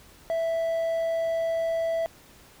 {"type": "tone", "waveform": "triangle", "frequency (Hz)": 659.3, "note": "E5", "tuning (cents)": 0, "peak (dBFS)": -22, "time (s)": [0.3, 2.06], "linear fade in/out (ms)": 0, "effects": ["pink hiss -53 dBFS RMS until 2.6 s"]}